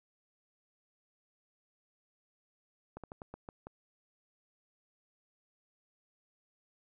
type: slowing click train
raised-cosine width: 1 ms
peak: -30 dBFS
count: 7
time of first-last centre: 2.97-3.67 s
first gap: 67 ms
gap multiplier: 1.22
effects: none

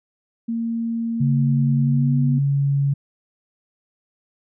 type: tone with pitch glide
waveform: sine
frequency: 230 to 242.7 Hz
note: A#3 to B3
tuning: -23 to -30 cents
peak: -21 dBFS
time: 0.48-2.39 s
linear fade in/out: 10 ms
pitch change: +93 cents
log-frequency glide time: 1.79-2.16 s
type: tone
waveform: sine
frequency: 140 Hz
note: C#3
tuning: 18 cents sharp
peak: -16 dBFS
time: 1.2-2.94 s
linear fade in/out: 10 ms
effects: none

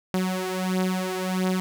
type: beating tone pair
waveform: sawtooth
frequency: 185 / 186.5 Hz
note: F#3 / F#3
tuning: 0 / +14 cents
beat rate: 1.5 Hz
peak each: -22 / -24 dBFS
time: 0.14-1.6 s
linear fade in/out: 0 ms
effects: none

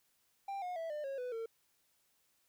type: tone with pitch steps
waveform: triangle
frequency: 790 / 720.3 / 656.7 / 598.7 / 545.9 / 497.7 / 453.7 Hz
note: G5 / F#5 / E5 / D5 / C#5 / B4 / A#4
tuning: +13 / -47 / -7 / +33 / -27 / +13 / -47 cents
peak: -36 dBFS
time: 0.48-1.46 s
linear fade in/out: 5 ms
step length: 140 ms
effects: white hiss -75 dBFS RMS until 2.48 s

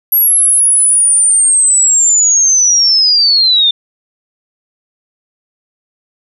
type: linear sweep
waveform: sine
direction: down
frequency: 11600 to 3555 Hz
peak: -6 dBFS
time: 0.12-3.71 s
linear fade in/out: 5 ms
effects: none

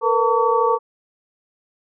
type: tone cluster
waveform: sine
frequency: 452.9 / 485.8 / 905 / 1136 Hz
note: A#4 / B4 / A5 / C#6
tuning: -50 / -29 / +48 / +42 cents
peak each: -20 dBFS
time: 0.01-0.79 s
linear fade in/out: 50 ms
effects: none

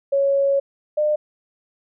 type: tone pair in turn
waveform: sine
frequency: 554.4 / 603 Hz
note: C#5 / D5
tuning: 0 / +46 cents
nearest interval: minor second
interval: 146 cents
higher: second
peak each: -15 / -16 dBFS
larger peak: first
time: 0.12-0.6 / 0.97-1.16 s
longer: first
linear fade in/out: 10 ms
effects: none

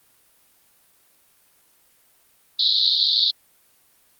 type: band-pass noise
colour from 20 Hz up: white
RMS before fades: -18 dBFS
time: 2.59-3.31 s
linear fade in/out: 5 ms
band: 3600 to 4500 Hz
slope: 96 dB/octave
effects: white hiss -59 dBFS RMS until 4.19 s + Opus 32 kbps

